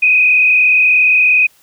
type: tone with frequency modulation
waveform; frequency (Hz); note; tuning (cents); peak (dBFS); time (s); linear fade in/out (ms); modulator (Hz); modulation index
sine; 2499; D#7; +7; -7; 0.02-1.47; 10; 37; 1.5
effects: white hiss -51 dBFS RMS until 1.62 s